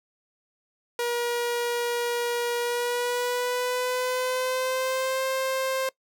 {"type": "tone with pitch glide", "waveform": "sawtooth", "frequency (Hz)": [477.9, 527.2], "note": ["A#4", "C5"], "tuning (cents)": [43, 13], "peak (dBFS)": -21, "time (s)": [0.99, 5.89], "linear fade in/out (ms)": 2, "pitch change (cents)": 170, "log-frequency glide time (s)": [2.58, 5.24], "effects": ["noise-tail reverb RT60 0.1 s tail -22 dB re dry"]}